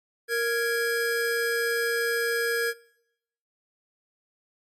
square tone pair together, 466.2 / 1661.3 Hz, A#4 / G#6, 0 / 0 cents, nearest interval octave + minor seventh, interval 2200 cents, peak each -27 dBFS, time 0.28-2.74 s, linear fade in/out 50 ms, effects noise-tail reverb RT60 0.8 s tail -22 dB re dry + MP3 64 kbps

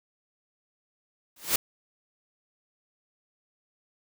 white noise with exponential growth, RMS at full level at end -19 dBFS, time 1.36-1.56 s, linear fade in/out 5 ms, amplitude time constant 42 ms, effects none

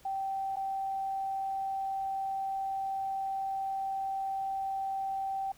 sine tone with dropouts, 777 Hz, G5, 16 cents flat, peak -31 dBFS, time 0.05-5.52 s, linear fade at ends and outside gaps 5 ms, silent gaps 0.559-0.567 s, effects pink hiss -60 dBFS RMS until 5.57 s

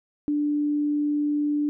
sine tone, 294.4 Hz, D4, 4 cents sharp, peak -21 dBFS, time 0.28-1.69 s, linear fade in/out 0 ms, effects none

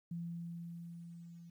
sine tone with level ramp, 170 Hz, F3, 46 cents flat, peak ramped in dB -38 to -51 dBFS, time 0.11-1.5 s, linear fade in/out 5 ms, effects 12-bit

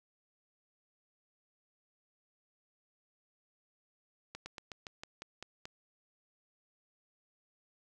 slowing click train, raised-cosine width 0.2 ms, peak -26 dBFS, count 9, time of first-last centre 4.35-5.655 s, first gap 110 ms, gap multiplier 1.11, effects none

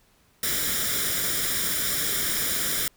white noise with comb filter, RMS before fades -26 dBFS, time 0.43-2.88 s, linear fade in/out 2 ms, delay 0.56 ms, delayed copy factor +0.7, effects pink hiss -62 dBFS RMS until 2.96 s

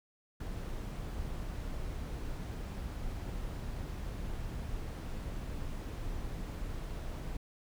brown noise, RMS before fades -39 dBFS, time 0.4-7.37 s, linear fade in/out 5 ms, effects none

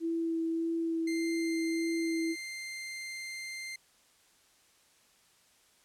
sine tone with vibrato, 329.6 Hz, E4, in tune, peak -29 dBFS, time 0-2.36 s, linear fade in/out 50 ms, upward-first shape sine, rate 1.7 Hz, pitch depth 11 cents each way
sawtooth tone, 2093 Hz, C7, in tune, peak -35 dBFS, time 1.07-3.76 s, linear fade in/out 5 ms
effects white hiss -65 dBFS RMS until 5.84 s + low-pass 10000 Hz 12 dB/octave

